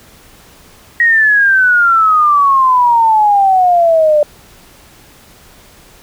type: exponential sweep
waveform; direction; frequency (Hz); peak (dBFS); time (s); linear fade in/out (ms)
sine; down; 1900 to 588; -6; 1-4.23; 2
effects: pink hiss -42 dBFS RMS until 6.02 s